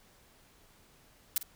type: noise with echo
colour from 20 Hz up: blue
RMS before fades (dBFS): -28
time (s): 1.36-1.38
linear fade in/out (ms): 2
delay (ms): 50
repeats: 1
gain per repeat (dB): -13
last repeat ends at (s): 1.43
effects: pink hiss -62 dBFS RMS until 1.55 s